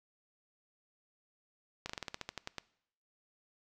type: slowing click train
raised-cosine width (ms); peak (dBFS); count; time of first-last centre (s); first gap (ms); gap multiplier
0.2; -21; 12; 1.86-2.583; 35; 1.12
effects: noise-tail reverb RT60 0.7 s tail -21 dB re dry